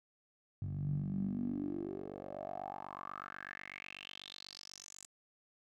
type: tone with band-pass filter sweep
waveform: 10% pulse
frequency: 48.11 Hz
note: G1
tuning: 32 cents flat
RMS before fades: -42 dBFS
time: 0.62-5.06 s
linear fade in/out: 0 ms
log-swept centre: 110 to 7700 Hz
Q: 6.5
effects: none